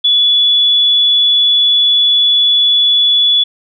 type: tone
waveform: sine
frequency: 3424 Hz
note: A7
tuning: 48 cents flat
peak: -7 dBFS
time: 0.04-3.44 s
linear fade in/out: 10 ms
effects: none